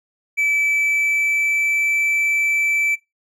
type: tone with pitch glide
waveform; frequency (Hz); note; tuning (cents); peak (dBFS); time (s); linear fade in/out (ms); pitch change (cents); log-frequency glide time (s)
triangle; 2308 to 2321; D7 to D7; -31 to -21; -14; 0.37-2.96; 20; +10; 0.58-1.92
effects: noise-tail reverb RT60 0.2 s tail -22 dB re dry